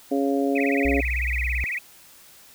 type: harmonic tone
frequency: 138.59 Hz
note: C#3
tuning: in tune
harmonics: 2 / 3 / 4 / 5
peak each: -22 / -26 / -28 / -30 dBFS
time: 0.11-1.01 s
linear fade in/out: 10 ms
type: tone with vibrato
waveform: sine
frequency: 2217 Hz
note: C#7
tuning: in tune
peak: -25 dBFS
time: 0.55-1.79 s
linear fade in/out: 10 ms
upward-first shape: sine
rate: 18 Hz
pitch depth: 260 cents each way
type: tone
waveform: sine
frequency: 61.74 Hz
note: B1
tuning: in tune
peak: -24 dBFS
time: 0.85-1.64 s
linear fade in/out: 0 ms
effects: white hiss -50 dBFS RMS until 2.54 s